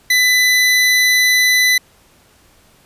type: tone pair together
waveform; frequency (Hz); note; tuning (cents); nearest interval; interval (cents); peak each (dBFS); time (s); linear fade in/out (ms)
square; 2000 / 3993; B6 / B7; +21 / +18; octave; 1197; -12 / -17; 0.1-1.78; 5
effects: pink hiss -51 dBFS RMS until 2.85 s + resampled to 32000 Hz